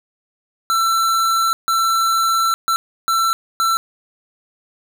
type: tone bursts at uneven times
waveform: square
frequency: 1341 Hz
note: E6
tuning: 29 cents sharp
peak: -15 dBFS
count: 5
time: 0.7-1.53 / 1.68-2.54 / 2.68-2.76 / 3.08-3.33 / 3.6-3.77 s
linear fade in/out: 0 ms
effects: none